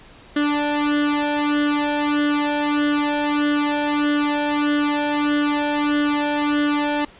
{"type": "tone with flanger", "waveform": "sawtooth", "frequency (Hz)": 293.7, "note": "D4", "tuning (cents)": 0, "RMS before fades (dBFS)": -20, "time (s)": [0.36, 7.05], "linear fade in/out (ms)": 5, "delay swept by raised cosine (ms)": [0.61, 1.24], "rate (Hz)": 1.6, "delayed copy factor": 0.9, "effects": ["pink hiss -46 dBFS RMS until 7.19 s", "resampled to 8000 Hz"]}